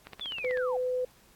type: click train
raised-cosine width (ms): 0.3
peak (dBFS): -25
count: 9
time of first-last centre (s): 0.07-0.573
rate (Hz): 15.9
type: linear sweep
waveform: sine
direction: down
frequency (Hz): 3520 to 696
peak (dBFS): -34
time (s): 0.21-0.77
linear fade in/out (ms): 2
type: tone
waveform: sine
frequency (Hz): 504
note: B4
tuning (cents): +35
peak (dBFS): -27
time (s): 0.44-1.05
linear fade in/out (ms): 5
effects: pink hiss -60 dBFS RMS until 1.35 s + AAC 64 kbps